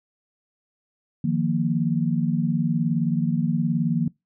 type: chord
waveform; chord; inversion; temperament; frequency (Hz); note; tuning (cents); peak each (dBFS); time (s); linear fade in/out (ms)
sine; Eb suspended second; none; equal; 155.56 / 174.61 / 233.1; Eb3 / F3 / Bb3; 0 / 0 / 0; -24; 1.24-4.08; 5
effects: noise-tail reverb RT60 0.2 s tail -24 dB re dry